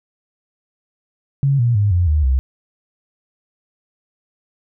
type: tone with pitch steps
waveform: sine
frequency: 138.6 / 119.27 / 102.64 / 88.33 / 76.01 / 65.41 Hz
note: C#3 / A#2 / G#2 / F2 / D#2 / C2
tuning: 0 / +40 / -20 / +20 / -40 / 0 cents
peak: -12 dBFS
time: 1.43-2.39 s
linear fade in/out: 0 ms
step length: 160 ms
effects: none